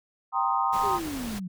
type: chord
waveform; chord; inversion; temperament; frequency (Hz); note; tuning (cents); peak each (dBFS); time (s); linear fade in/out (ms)
sine; C minor seventh; second; equal; 784 / 932.3 / 1046.5 / 1244.5; G5 / Bb5 / C6 / Eb6; 0 / 0 / 0 / 0; -28; 0.32-1; 50
type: noise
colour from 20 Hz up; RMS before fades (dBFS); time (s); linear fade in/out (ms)
pink; -38; 0.72-1.4; 20
type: exponential sweep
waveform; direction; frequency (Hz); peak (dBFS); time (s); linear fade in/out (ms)
sine; down; 423.4 to 174.61; -31; 0.83-1.48; 10
effects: none